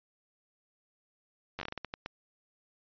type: slowing click train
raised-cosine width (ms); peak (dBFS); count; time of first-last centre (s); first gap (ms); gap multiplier
0.3; -21; 11; 1.59-2.061; 10; 1.32
effects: resampled to 11025 Hz